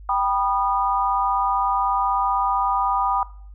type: chord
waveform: sine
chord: G augmented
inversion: none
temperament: just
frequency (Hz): 784 / 980 / 1225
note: G5 / B5 / D#6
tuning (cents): 0 / -14 / -27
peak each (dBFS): -23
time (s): 0.09-3.23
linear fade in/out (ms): 2
effects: noise-tail reverb RT60 0.5 s tail -18 dB re dry + added 50 Hz sine -38 dBFS peak until 3.54 s